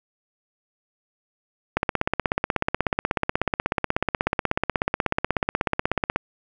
click train, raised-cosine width 0.5 ms, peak -5 dBFS, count 73, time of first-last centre 1.77-6.16 s, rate 16.4 Hz, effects none

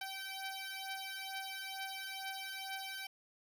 10% pulse beating tone pair, 772 / 774.2 Hz, G5 / G5, -27 / -22 cents, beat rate 2.2 Hz, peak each -36 / -37 dBFS, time 0.01-3.07 s, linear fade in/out 5 ms, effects none

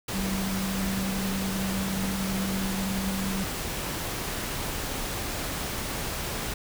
sine tone in noise, 192.4 Hz, G3, 32 cents flat, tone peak -28 dBFS, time 0.14-3.44 s, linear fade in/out 5 ms, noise pink, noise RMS -32 dBFS, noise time 0.08-6.54 s, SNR +1 dB, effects none

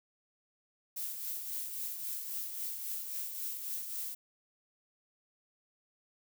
violet noise with tremolo, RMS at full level -37 dBFS, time 0.96-4.15 s, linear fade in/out 10 ms, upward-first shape triangle, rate 3.7 Hz, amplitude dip 50%, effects none

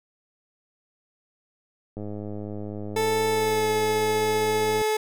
click train, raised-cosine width 2 ms, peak -22 dBFS, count 297, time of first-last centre 1.97-4.816 s, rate 104 Hz
30% pulse tone with pitch glide, 440 to 431.2 Hz, A4 to A4, 0 to -35 cents, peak -19 dBFS, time 2.96-4.97 s, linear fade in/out 5 ms, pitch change -35 cents, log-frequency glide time 3.28-3.7 s
effects none

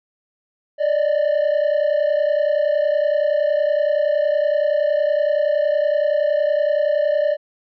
triangle tone pair together, 580 / 610.7 Hz, D5 / D#5, -22 / -32 cents, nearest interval minor second, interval 90 cents, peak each -15 dBFS, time 0.78-7.37 s, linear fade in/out 50 ms, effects tanh soft clip ceiling -11 dBFS + resampled to 11025 Hz

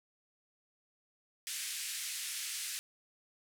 white band-pass noise, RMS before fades -40 dBFS, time 1.47-2.79 s, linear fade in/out 0 ms, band 1800 to 11000 Hz, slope 24 dB/octave, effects none

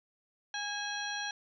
harmonic tone with a mistuned harmonic, 821 Hz, G#5, 20 cents flat, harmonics 1 / 2 / 3 / 4 / 5 / 7, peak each -41 / -38 / -46 / -43 / -42 / -44 dBFS, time 0.54-1.31 s, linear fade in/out 2 ms, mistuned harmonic 3, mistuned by +63 cents, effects none

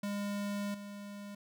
square tone with level steps, 203.1 Hz, G#3, 38 cents flat, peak -35 / -44 dBFS, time 0.03-1.35 s, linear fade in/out 5 ms, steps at 0.74 s, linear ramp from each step 5 ms, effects none

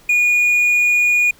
triangle tone, 2445 Hz, D#7, 31 cents flat, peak -10 dBFS, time 0.09-1.31 s, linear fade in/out 5 ms, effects pink hiss -49 dBFS RMS until 1.39 s

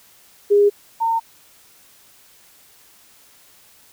sine tone pair in turn, 408.4 / 911 Hz, G#4 / A#5, -29 / -40 cents, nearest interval octave + major second, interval 1389 cents, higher second, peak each -10 / -16 dBFS, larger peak first, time 0.5-0.7 / 1-1.2 s, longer neither, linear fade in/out 20 ms, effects white hiss -51 dBFS RMS until 3.92 s

